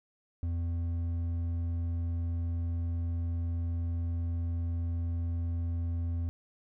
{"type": "tone with hard clipping", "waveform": "sine", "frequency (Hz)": 84.8, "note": "E2", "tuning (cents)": 50, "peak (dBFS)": -31, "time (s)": [0.43, 6.29], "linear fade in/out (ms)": 0, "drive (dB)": 5, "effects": []}